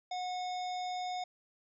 harmonic tone with a mistuned harmonic, 729 Hz, F#5, 26 cents flat, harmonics 1 / 3 / 5 / 7 / 9, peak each -35 / -49 / -47 / -50 / -57 dBFS, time 0.11-1.24 s, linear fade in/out 5 ms, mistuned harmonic 9, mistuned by +48 cents, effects none

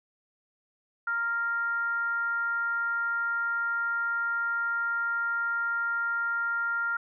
sine tone with frequency modulation, 1396.9 Hz, F6, in tune, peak -26 dBFS, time 1.07-6.97 s, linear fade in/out 5 ms, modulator 465 Hz, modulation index 0.3, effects none

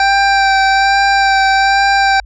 25% pulse tone with vibrato, 784 Hz, G5, in tune, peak -5 dBFS, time 0-2.2 s, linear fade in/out 2 ms, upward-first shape sine, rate 1.2 Hz, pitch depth 17 cents each way, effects added 50 Hz sine -32 dBFS peak until 2.25 s + resampled to 16000 Hz

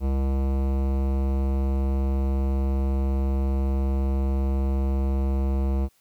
sine tone with hard clipping, 67.3 Hz, C2, 49 cents sharp, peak -23 dBFS, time 0-5.89 s, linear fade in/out 50 ms, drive 18 dB, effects white hiss -64 dBFS RMS until 6 s

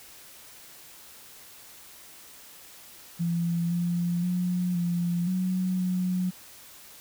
sine tone with pitch steps, 170.1 / 173.6 / 179.3 / 173.4 / 184.7 / 182.6 Hz, F3 / F3 / F3 / F3 / F#3 / F#3, -45 / -10 / +46 / -12 / -3 / -23 cents, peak -24 dBFS, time 3.19-6.31 s, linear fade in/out 20 ms, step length 520 ms, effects white hiss -49 dBFS RMS until 7 s

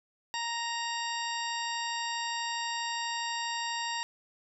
harmonic tone, 932.3 Hz, A#5, in tune, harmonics 1 / 2 / 3 / 4 / 5 / 6 / 8, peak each -35 / -38 / -40 / -41 / -42 / -43 / -44 dBFS, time 0.34-4.03 s, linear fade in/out 0 ms, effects none

